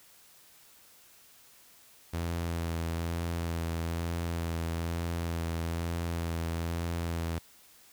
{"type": "tone with vibrato", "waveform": "sawtooth", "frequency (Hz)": 83.9, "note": "E2", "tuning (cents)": 31, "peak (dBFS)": -27, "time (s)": [2.13, 7.39], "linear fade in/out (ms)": 10, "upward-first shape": "sine", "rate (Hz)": 1.1, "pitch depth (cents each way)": 21, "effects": ["white hiss -58 dBFS RMS until 7.92 s"]}